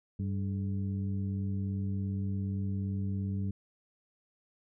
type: harmonic tone with a mistuned harmonic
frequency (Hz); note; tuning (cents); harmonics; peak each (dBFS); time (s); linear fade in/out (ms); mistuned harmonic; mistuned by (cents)
97.4; G2; -11; 1 / 2 / 3 / 4; -32 / -35 / -47 / -52; 0.19-3.51; 5; 4; +130
effects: none